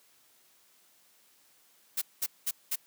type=noise bursts; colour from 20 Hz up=blue; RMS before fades=-30 dBFS; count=4; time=1.97-2.758 s; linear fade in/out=10 ms; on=47 ms; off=200 ms; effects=white hiss -64 dBFS RMS until 2.86 s + high-pass 150 Hz 12 dB/octave